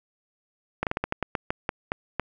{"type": "slowing click train", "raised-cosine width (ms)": 0.5, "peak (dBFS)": -10, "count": 12, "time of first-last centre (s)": [0.83, 2.197], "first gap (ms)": 38, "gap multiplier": 1.22, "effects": []}